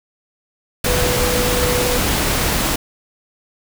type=tone in noise; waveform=sine; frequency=493.9 Hz; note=B4; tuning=in tune; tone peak=-20 dBFS; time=0.86-1.98 s; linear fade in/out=5 ms; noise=pink; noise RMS=-18 dBFS; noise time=0.84-2.76 s; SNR=-5 dB; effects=none